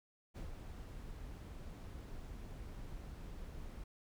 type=noise with ADSR envelope; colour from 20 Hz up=brown; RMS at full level=-44 dBFS; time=0.34-3.84 s; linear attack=28 ms; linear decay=120 ms; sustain=-4 dB; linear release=4 ms; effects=none